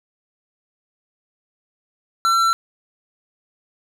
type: tone with tanh clipping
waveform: triangle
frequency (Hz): 1349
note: E6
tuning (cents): +40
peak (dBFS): -16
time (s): 2.25-2.53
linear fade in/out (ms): 0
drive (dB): 17
effects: none